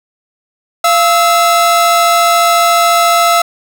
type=tone pair together; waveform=45% pulse; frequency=688.1 / 1302 Hz; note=F5 / E6; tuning=-26 / -22 cents; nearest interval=major seventh; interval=1104 cents; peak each=-10 dBFS; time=0.84-3.42 s; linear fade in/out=5 ms; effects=none